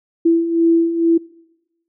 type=beating tone pair; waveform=sine; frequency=331.3 / 333.5 Hz; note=E4 / E4; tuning=+9 / +20 cents; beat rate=2.2 Hz; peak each=-19 / -12 dBFS; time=0.25-1.18 s; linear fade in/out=10 ms; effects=noise-tail reverb RT60 1.0 s tail -24 dB re dry